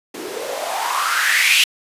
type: noise with band-pass filter sweep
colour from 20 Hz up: blue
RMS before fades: -19 dBFS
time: 0.14-1.64 s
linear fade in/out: 5 ms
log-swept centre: 310 to 2900 Hz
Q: 5.5
effects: resampled to 32000 Hz